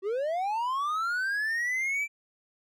triangle linear sweep, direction up, 370 to 2349 Hz, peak -25 dBFS, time 0.02-2.08 s, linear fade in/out 50 ms, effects none

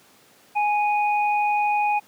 sine tone pair together, 832.9 / 2478 Hz, G#5 / D#7, +5 / -8 cents, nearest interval octave + perfect fifth, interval 1887 cents, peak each -19 / -27 dBFS, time 0.55-2 s, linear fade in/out 20 ms, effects pink hiss -54 dBFS RMS until 2.07 s + high-pass 200 Hz 12 dB/octave

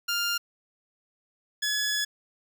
15% pulse tone pair in turn, 1400 / 1697.5 Hz, F6 / G#6, +4 / +37 cents, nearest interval minor third, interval 333 cents, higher second, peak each -19 dBFS, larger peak neither, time 0.08-0.38 / 1.62-2.05 s, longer second, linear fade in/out 10 ms, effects none

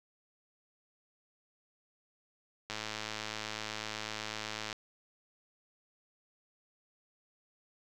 click train, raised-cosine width 0.2 ms, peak -20 dBFS, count 220, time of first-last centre 2.7-4.728 s, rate 108 Hz, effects none

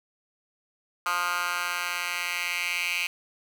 10% pulse tone with high-pass filter sweep, 176.2 Hz, F3, 16 cents sharp, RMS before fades -29 dBFS, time 1.06-3.07 s, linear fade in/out 2 ms, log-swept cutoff 1300 to 2400 Hz, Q 4.2, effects none

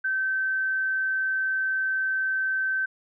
sine tone, 1544 Hz, G6, 27 cents flat, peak -23 dBFS, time 0.04-2.86 s, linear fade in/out 10 ms, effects none

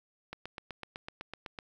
click train, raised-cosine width 0.3 ms, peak -24 dBFS, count 11, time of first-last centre 0.33-1.588 s, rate 7.95 Hz, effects 10-bit

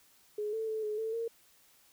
sine tone with pitch steps, 420 / 443.8 / 437.5 / 424.3 / 444 / 459.7 Hz, G#4 / A4 / A4 / G#4 / A4 / A#4, +19 / +15 / -10 / +37 / +16 / -24 cents, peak -32 dBFS, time 0.38-1.28 s, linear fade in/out 5 ms, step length 150 ms, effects white hiss -64 dBFS RMS until 1.92 s

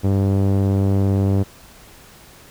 sawtooth tone with low-pass filter, 97.9 Hz, G2, 2 cents flat, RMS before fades -17 dBFS, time 0.03-1.44 s, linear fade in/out 20 ms, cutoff 500 Hz, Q 0.83, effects pink hiss -45 dBFS RMS until 2.5 s

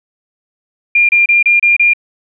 sine tone bursts, 2401 Hz, D7, 38 cents sharp, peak -6 dBFS, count 6, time 0.95-1.935 s, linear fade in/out 5 ms, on 140 ms, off 29 ms, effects none

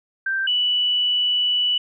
sine tone pair in turn, 1568 / 2960 Hz, G6 / F#7, 0 / 0 cents, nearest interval major seventh, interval 1100 cents, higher second, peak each -20 / -17 dBFS, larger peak second, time 0.26-0.47 / 0.47-1.78 s, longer second, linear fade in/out 5 ms, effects none

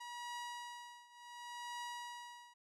sawtooth tone with tremolo, 962 Hz, B5, 46 cents flat, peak -38 dBFS, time 0-2.54 s, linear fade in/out 10 ms, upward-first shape triangle, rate 0.69 Hz, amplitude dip 90%, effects low-pass 9000 Hz 12 dB/octave + MP3 64 kbps

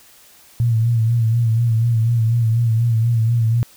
sine tone with vibrato, 115.1 Hz, A#2, 22 cents flat, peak -13 dBFS, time 0.6-3.63 s, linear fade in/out 0 ms, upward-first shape sine, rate 4.1 Hz, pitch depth 59 cents each way, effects white hiss -48 dBFS RMS until 3.76 s

